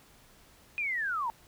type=linear sweep; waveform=sine; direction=down; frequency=2489 to 880 Hz; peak=-29 dBFS; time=0.78-1.3 s; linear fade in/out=0 ms; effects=pink hiss -59 dBFS RMS until 1.47 s